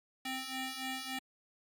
10% pulse ring-modulated tone, 523.3 Hz, C5, in tune, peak -26 dBFS, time 0.25-1.19 s, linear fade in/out 5 ms, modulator 1310 Hz, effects MP3 96 kbps

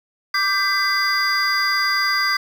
triangle tone cluster, 1173 / 1568 / 2016 / 4822 Hz, D6 / G6 / B6 / D8, -2 / 0 / +35 / +45 cents, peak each -21 dBFS, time 0.34-2.37 s, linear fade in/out 5 ms, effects 7-bit

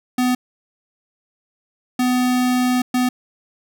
square tone bursts at uneven times, 250.4 Hz, B3, 24 cents sharp, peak -16 dBFS, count 3, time 0.18-0.35 / 1.99-2.82 / 2.94-3.09 s, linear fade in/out 5 ms, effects none

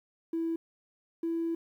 triangle tone pair in turn, 329.6 / 332.1 Hz, E4 / E4, 0 / +13 cents, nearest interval unison, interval 13 cents, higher second, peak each -25 dBFS, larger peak neither, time 0.33-0.56 / 1.23-1.55 s, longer second, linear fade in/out 5 ms, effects tanh soft clip ceiling -26 dBFS + 11-bit

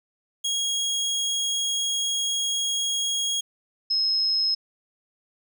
25% pulse / sine tone pair in turn, 3292 / 5157 Hz, G#7 / E8, -16 / -39 cents, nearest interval minor sixth, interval 777 cents, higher second, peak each -20 dBFS, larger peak neither, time 0.44-3.41 / 3.9-4.55 s, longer first, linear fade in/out 10 ms, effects none

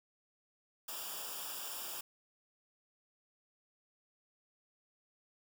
white noise with comb filter, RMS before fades -43 dBFS, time 0.88-2.01 s, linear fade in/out 5 ms, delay 0.48 ms, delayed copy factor -0.8, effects none

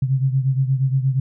sine beating tone pair, 131.4 / 139.9 Hz, C3 / C#3, +8 / +16 cents, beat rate 8.5 Hz, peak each -17 / -22 dBFS, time 0.02-1.2 s, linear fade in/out 5 ms, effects none

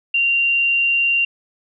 sine tone, 2769 Hz, F7, 15 cents flat, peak -14 dBFS, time 0.14-1.25 s, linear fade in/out 5 ms, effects none

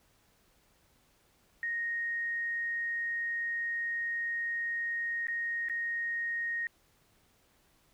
sine tone with dropouts, 1864.7 Hz, A#6, in tune, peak -31 dBFS, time 1.63-6.67 s, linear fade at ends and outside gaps 1 ms, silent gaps 5.27-5.283 / 5.686-5.697 s, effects pink hiss -68 dBFS RMS until 7.93 s

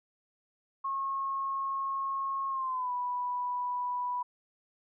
sine tone with pitch glide, 1087 to 985.3 Hz, C#6 to B5, -34 to -4 cents, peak -30 dBFS, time 0.84-4.23 s, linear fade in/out 10 ms, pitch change -170 cents, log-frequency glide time 2.49-2.92 s, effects none

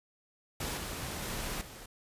pink noise with level steps, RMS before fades -36 / -39 / -37 / -48 dBFS, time 0.6-1.86 s, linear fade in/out 5 ms, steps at 0.77 / 1.22 / 1.61 s, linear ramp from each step 5 ms, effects resampled to 32000 Hz

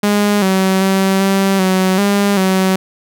sawtooth tone with pitch steps, 205.8 / 189.9 / 192.3 / 194.5 / 187.3 / 201.6 / 188.8 Hz, G#3 / F#3 / G3 / G3 / F#3 / G3 / F#3, -16 / +45 / -33 / -13 / +21 / +49 / +35 cents, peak -7 dBFS, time 0.03-2.76 s, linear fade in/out 5 ms, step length 390 ms, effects none

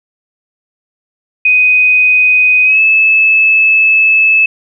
sine tone with pitch glide, 2500 to 2608 Hz, D#7 to E7, +8 to -19 cents, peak -5 dBFS, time 1.45-4.46 s, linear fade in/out 5 ms, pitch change +73 cents, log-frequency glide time 2.64-2.8 s, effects none

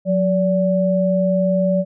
sine tone pair together, 182.05 / 577 Hz, F#3 / D5, -28 / -31 cents, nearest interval octave + minor sixth, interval 1997 cents, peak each -17 dBFS, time 0.05-1.85 s, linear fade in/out 50 ms, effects none

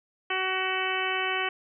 harmonic tone, 376 Hz, F#4, 28 cents sharp, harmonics 1 / 2 / 3 / 4 / 5 / 6 / 7 / 8, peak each -34 / -34 / -34 / -34 / -34 / -34 / -34 / -34 dBFS, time 0.3-1.49 s, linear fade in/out 5 ms, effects none

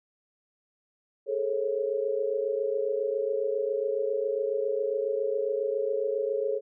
sine tone cluster, 418.3 / 445.6 / 544 Hz, G#4 / A4 / C#5, +12 / +22 / -33 cents, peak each -30 dBFS, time 1.26-6.61 s, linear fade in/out 50 ms, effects none

